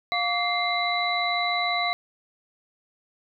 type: tone cluster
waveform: sine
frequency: 708 / 1149 / 2096 / 3953 Hz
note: F5 / D6 / C7 / B7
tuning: +23 / -38 / +2 / +1 cents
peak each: -27 / -30 / -27 / -29 dBFS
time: 0.12-1.93 s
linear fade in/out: 0 ms
effects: none